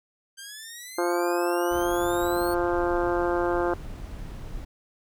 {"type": "exponential sweep", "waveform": "10% pulse", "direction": "up", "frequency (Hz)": [1568, 4435], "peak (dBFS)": -30, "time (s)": [0.37, 2.55], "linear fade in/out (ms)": 20}
{"type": "harmonic tone", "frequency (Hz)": 174.61, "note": "F3", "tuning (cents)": 0, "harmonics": [2, 3, 4, 5, 6, 7, 8, 9], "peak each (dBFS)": [-25, -29, -31, -33, -35, -36, -37, -38], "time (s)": [0.98, 3.74], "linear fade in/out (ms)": 5}
{"type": "noise", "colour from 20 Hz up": "brown", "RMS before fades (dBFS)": -37, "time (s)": [1.71, 4.65], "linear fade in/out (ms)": 10}
{"effects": []}